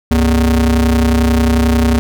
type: ring-modulated tone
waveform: square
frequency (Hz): 84.3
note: E2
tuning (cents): +39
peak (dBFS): -7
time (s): 0.11-1.99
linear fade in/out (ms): 0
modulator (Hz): 153
effects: none